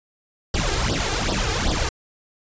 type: noise with flanger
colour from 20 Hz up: pink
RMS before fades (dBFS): -22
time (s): 0.54-1.89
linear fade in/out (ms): 2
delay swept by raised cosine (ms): 0.21 to 2.51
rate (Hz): 2.6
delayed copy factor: +0.95
effects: resampled to 16000 Hz